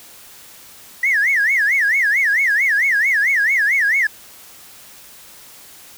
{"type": "tone with vibrato", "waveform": "triangle", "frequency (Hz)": 1900, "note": "A#6", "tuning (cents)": 33, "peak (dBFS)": -10, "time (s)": [1.03, 4.07], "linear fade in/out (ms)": 5, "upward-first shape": "sine", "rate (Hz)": 4.5, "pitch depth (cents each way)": 270, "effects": ["tanh soft clip ceiling -10 dBFS", "white hiss -42 dBFS RMS until 5.97 s"]}